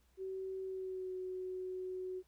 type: tone with pitch glide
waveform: sine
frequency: 380.2 to 370.4 Hz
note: F#4 to F#4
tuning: +47 to +2 cents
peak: -39 dBFS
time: 0.17-2.23 s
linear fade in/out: 50 ms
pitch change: -45 cents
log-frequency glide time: 0.62-1.14 s
effects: added 60 Hz sine -70 dBFS peak until 2.27 s + pink hiss -75 dBFS RMS until 2.27 s